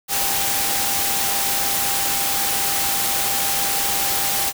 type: tone in noise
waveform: sine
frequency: 793 Hz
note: G5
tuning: 20 cents sharp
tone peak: -29 dBFS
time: 0.08-4.53 s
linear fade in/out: 50 ms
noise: white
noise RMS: -21 dBFS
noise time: 0.08-4.53 s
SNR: -11 dB
effects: none